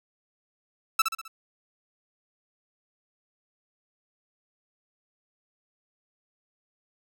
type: tone with echo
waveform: sawtooth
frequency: 1319 Hz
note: E6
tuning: 1 cent sharp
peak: -14 dBFS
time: 0.99-1.02 s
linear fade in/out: 5 ms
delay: 65 ms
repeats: 4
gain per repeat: -6 dB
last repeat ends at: 1.28 s
effects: none